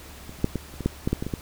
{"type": "clicks", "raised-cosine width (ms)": 3, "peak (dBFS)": [-25, -30, -7, -13, -30, -19, -8, -10, -9, -15, -16, -13], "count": 12, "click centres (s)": [0.294, 0.389, 0.444, 0.557, 0.74, 0.807, 0.86, 1.075, 1.13, 1.225, 1.266, 1.338], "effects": ["added 71 Hz sine -45 dBFS peak until 1.41 s", "pink hiss -45 dBFS RMS until 1.41 s"]}